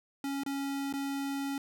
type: tone with dropouts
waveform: square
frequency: 277.2 Hz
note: C#4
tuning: in tune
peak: -33 dBFS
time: 0.24-1.58 s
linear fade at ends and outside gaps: 2 ms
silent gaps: 0.435-0.462 / 0.927-0.937 s
effects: none